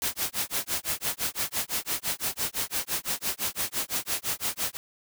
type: noise with tremolo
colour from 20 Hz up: white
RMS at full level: -27 dBFS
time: 0.02-4.77 s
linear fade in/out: 0 ms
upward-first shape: sine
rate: 5.9 Hz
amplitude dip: 100%
effects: none